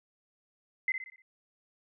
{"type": "tone with echo", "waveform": "sine", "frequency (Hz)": 2055, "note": "C7", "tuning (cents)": -32, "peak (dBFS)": -25, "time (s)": [0.88, 0.92], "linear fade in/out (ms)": 2, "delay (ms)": 60, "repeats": 5, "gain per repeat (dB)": -7, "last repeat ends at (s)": 1.22, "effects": []}